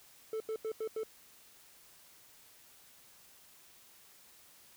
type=tone bursts; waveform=triangle; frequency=440 Hz; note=A4; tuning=in tune; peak=-32 dBFS; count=5; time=0.33-1.034 s; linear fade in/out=2 ms; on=72 ms; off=86 ms; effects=white hiss -60 dBFS RMS until 4.76 s